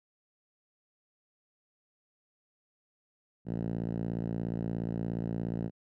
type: tone with band-pass filter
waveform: 5% pulse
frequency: 57 Hz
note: A#1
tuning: 38 cents flat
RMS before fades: -34 dBFS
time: 3.45-5.71 s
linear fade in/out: 50 ms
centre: 160 Hz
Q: 1.5
effects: none